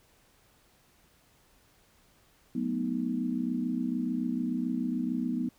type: chord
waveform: sine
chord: B dominant seventh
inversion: second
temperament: equal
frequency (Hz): 185 / 220 / 246.9 / 311.1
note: F#3 / A3 / B3 / D#4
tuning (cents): 0 / 0 / 0 / 0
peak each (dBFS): -36 / -36 / -30 / -36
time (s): 2.55-5.49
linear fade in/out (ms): 5
effects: pink hiss -64 dBFS RMS until 5.58 s